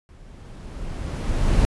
brown noise with level ramp, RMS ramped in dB -46 to -17 dBFS, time 0.09-1.65 s, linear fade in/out 0 ms, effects resampled to 24000 Hz

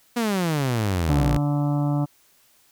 sawtooth exponential sweep, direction down, 245 to 54.3 Hz, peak -17 dBFS, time 0.16-1.38 s, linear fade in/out 10 ms
harmonic tone, 145.3 Hz, D3, 18 cents flat, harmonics 1 / 2 / 4 / 5 / 6 / 7 / 8 / 9, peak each -21 / -25 / -34 / -35 / -38 / -42 / -42 / -44 dBFS, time 1.08-2.06 s, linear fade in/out 20 ms
effects white hiss -59 dBFS RMS until 2.71 s

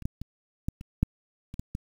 clicks, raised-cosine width 5 ms, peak -29 / -16 / -24 / -16 / -28 / -9 / -27 / -20 / -19 dBFS, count 9, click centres 0.023 / 0.055 / 0.216 / 0.685 / 0.811 / 1.03 / 1.541 / 1.595 / 1.751 s, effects 8-bit

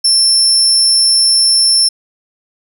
35% pulse tone, 5370 Hz, E8, 31 cents sharp, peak -5 dBFS, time 0.04-1.89 s, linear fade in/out 10 ms, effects none

